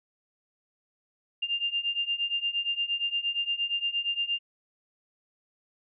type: beating tone pair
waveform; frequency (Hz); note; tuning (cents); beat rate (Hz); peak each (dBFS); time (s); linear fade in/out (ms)
sine; 2794 / 2802.6; F7 / F7; 0 / +5; 8.6; -31 / -29; 1.42-4.39; 10
effects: none